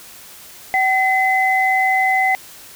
sine tone pair together, 762 / 2034 Hz, G5 / C7, -49 / -50 cents, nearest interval octave + perfect fourth, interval 1699 cents, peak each -16 dBFS, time 0.74-2.35 s, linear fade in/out 0 ms, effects white hiss -40 dBFS RMS until 2.75 s

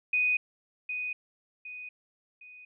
sine tone with echo, 2489 Hz, D#7, in tune, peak -23 dBFS, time 0.13-0.37 s, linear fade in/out 5 ms, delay 760 ms, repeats 3, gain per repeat -8 dB, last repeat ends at 2.65 s, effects none

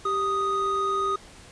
triangle tone pair together, 392 / 1244.5 Hz, G4 / D#6, 0 / 0 cents, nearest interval octave + minor sixth, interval 2000 cents, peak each -27 / -22 dBFS, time 0.05-1.16 s, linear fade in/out 5 ms, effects pink hiss -48 dBFS RMS until 1.51 s + resampled to 22050 Hz

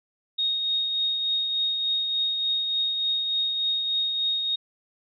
sine tone with tremolo, 3729 Hz, A#7, in tune, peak -21 dBFS, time 0.38-4.56 s, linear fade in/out 10 ms, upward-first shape triangle, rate 3.4 Hz, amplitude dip 40%, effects none

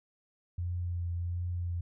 sine tone with vibrato, 87.31 Hz, F2, in tune, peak -31 dBFS, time 0.58-1.81 s, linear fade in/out 5 ms, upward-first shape triangle, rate 1.4 Hz, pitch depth 24 cents each way, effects none

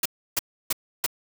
white noise bursts, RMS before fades -23 dBFS, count 4, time 0.03-1.064 s, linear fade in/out 5 ms, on 26 ms, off 310 ms, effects none

